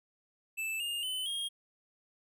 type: tone with pitch steps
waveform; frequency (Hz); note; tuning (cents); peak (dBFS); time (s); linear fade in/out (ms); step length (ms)
square; 2637 / 2826 / 3029 / 3247; E7 / F7 / F#7 / G#7; 0 / +20 / +40 / -40; -34; 0.57-1.49; 20; 230
effects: none